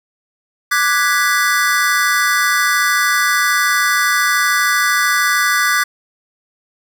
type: chord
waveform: square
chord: G# half-diminished seventh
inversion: second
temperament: equal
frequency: 1174.7 / 1480 / 1661.2 / 1975.5 Hz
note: D6 / F#6 / G#6 / B6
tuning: 0 / 0 / 0 / 0 cents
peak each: -19 dBFS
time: 0.71-5.84 s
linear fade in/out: 10 ms
effects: 8-bit